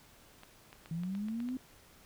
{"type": "clicks", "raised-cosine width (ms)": 0.3, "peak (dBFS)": -34, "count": 8, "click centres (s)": [0.434, 0.729, 0.859, 1.035, 1.151, 1.285, 1.403, 1.488]}
{"type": "linear sweep", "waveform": "sine", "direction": "up", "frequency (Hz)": [159.4, 261.6], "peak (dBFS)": -34, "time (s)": [0.91, 1.57], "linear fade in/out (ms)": 2}
{"effects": ["pink hiss -60 dBFS RMS until 2.05 s"]}